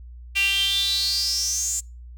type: tone with high-pass filter sweep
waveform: sawtooth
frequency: 393.9 Hz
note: G4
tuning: 8 cents sharp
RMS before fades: -23 dBFS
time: 0.35-1.81 s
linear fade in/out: 20 ms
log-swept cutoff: 2600 to 7400 Hz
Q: 10
effects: noise-tail reverb RT60 0.3 s tail -26 dB re dry + added 60 Hz sine -38 dBFS peak until 2.17 s